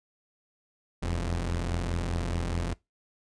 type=tone pair together; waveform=sawtooth; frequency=40.78 / 86.4 Hz; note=E1 / F2; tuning=-18 / -18 cents; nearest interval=octave + minor second; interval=1300 cents; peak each=-27 dBFS; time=1.02-2.74 s; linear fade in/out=10 ms; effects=noise-tail reverb RT60 0.2 s tail -22 dB re dry + resampled to 22050 Hz